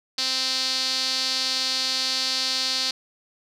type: tone with band-pass filter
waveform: sawtooth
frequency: 260.5 Hz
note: C4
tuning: 7 cents flat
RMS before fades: -25 dBFS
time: 0.18-2.91 s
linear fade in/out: 5 ms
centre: 4500 Hz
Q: 4.7
effects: none